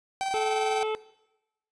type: tone with tremolo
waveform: 45% pulse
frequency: 774 Hz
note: G5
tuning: 22 cents flat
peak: -26 dBFS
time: 0.21-0.83 s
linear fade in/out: 0 ms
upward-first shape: square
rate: 20 Hz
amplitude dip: 35%
type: harmonic tone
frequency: 434.2 Hz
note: A4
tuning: 23 cents flat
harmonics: 1 / 2 / 3 / 5 / 6 / 7 / 8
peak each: -28 / -34 / -38 / -42 / -44 / -45 / -46 dBFS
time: 0.34-0.95 s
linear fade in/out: 0 ms
effects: noise-tail reverb RT60 0.9 s tail -18 dB re dry + resampled to 22050 Hz